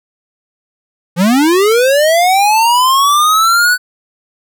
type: linear sweep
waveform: square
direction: up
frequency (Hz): 162.4 to 1500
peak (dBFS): -8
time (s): 1.16-3.78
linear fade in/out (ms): 50
effects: none